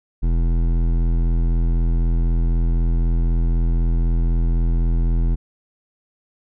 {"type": "tone with hard clipping", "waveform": "sine", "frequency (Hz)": 41.97, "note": "E1", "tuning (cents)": 32, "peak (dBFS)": -17, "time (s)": [0.22, 5.36], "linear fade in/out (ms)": 20, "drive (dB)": 13, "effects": []}